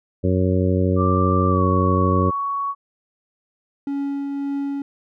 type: harmonic tone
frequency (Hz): 92.5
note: F#2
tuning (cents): 0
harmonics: 1 / 2 / 3 / 4 / 5 / 6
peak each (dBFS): -19 / -22 / -24 / -25 / -26 / -27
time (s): 0.23-2.31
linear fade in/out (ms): 20
type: tone with pitch glide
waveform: sine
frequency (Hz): 1174.7 to 1117.8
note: D6 to C#6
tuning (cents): 0 to +14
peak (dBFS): -21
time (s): 0.96-2.75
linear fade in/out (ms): 50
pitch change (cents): -86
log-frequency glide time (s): 1.49-1.63
type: tone with tremolo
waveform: triangle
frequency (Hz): 280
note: C#4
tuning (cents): +18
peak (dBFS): -19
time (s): 3.87-4.82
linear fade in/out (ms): 2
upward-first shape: triangle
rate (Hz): 1.8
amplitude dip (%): 30
effects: none